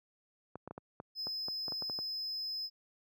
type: clicks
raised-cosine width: 1 ms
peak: -29 dBFS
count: 12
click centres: 0.556 / 0.676 / 0.71 / 0.779 / 1.001 / 1.27 / 1.484 / 1.682 / 1.722 / 1.823 / 1.898 / 1.989 s
type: tone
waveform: triangle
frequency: 5100 Hz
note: D#8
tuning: 42 cents sharp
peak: -35 dBFS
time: 1.15-2.7 s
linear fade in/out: 50 ms
effects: high-pass 100 Hz 12 dB/octave